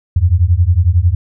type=beating tone pair; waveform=sine; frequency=82.41 / 93.41 Hz; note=E2 / F#2; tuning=0 / +17 cents; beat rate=11 Hz; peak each=-11 dBFS; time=0.16-1.15 s; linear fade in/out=5 ms; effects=none